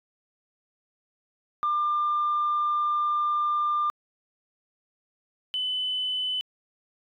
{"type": "tone pair in turn", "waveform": "sine", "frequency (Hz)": [1196, 3014], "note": ["D6", "F#7"], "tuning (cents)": [31, 31], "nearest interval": "octave + major third", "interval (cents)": 1600, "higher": "second", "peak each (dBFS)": [-21, -25], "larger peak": "first", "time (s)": [[1.63, 3.9], [5.54, 6.41]], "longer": "first", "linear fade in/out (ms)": 0, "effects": ["tanh soft clip ceiling -19 dBFS"]}